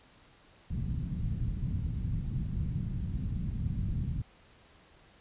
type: low-pass noise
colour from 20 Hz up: white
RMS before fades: -33 dBFS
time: 0.7-4.22 s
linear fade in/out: 5 ms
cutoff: 160 Hz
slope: 24 dB/octave
effects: pink hiss -60 dBFS RMS until 5.2 s + resampled to 8000 Hz